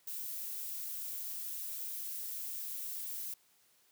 violet noise, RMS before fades -41 dBFS, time 0.07-3.34 s, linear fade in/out 5 ms, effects white hiss -69 dBFS RMS until 3.91 s + high-pass 100 Hz 12 dB/octave

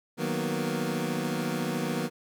25% pulse chord, B major seventh, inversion first, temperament equal, 155.56 / 185 / 233.1 / 246.9 Hz, D#3 / F#3 / A#3 / B3, 0 / 0 / 0 / 0 cents, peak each -30 dBFS, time 0.17-2.1 s, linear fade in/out 50 ms, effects none

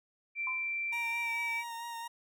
sine tone with pitch glide, 2349 to 2309 Hz, D7 to D7, 0 to -30 cents, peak -32 dBFS, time 0.35-1.64 s, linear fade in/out 50 ms, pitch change -30 cents, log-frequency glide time 1.2-1.35 s
sine tone with exponential decay, 1027 Hz, C6, 33 cents flat, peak -35 dBFS, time 0.47-0.77 s, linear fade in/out 2 ms, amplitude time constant 65 ms
40% pulse tone with vibrato, 932.3 Hz, A#5, in tune, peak -38 dBFS, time 0.92-2.08 s, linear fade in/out 10 ms, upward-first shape sine, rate 4.5 Hz, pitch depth 21 cents each way
effects none

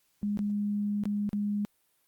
sine tone with dropouts, 205.8 Hz, G#3, 16 cents flat, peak -27 dBFS, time 0.23-1.65 s, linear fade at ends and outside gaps 0 ms, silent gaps 0.373-0.391 / 1.037-1.055 / 1.292-1.331 s, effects white hiss -71 dBFS RMS until 2.07 s + Opus 48 kbps

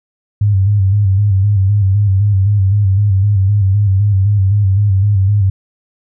sine tone with vibrato, 99.6 Hz, G2, 28 cents sharp, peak -8 dBFS, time 0.41-5.5 s, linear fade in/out 5 ms, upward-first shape square, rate 3.9 Hz, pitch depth 64 cents each way, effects none

